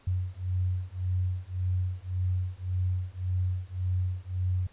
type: beating tone pair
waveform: sine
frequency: 90.7 / 92.5 Hz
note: F#2 / F#2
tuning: -34 / 0 cents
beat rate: 1.8 Hz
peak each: -30 dBFS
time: 0.07-4.67 s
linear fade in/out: 5 ms
effects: pink hiss -60 dBFS RMS until 4.72 s + resampled to 8000 Hz